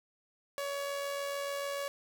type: tone with amplitude modulation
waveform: sawtooth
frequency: 563 Hz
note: C#5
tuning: 27 cents sharp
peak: -29 dBFS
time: 0.58-1.88 s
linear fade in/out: 0 ms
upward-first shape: sine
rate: 86.8 Hz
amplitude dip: 35%
effects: none